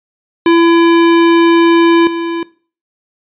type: tone with level steps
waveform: square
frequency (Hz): 336.1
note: E4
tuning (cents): +34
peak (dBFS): -6 / -16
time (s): 0.46-2.43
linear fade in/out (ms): 2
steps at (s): 2.07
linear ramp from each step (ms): 2
effects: noise-tail reverb RT60 0.4 s tail -20 dB re dry + resampled to 8000 Hz